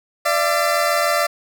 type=tone pair together; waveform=20% pulse; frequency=590 / 676.8 Hz; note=D5 / E5; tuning=+8 / +45 cents; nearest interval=major second; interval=237 cents; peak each=-14 dBFS; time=0.25-1.27 s; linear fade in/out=10 ms; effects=none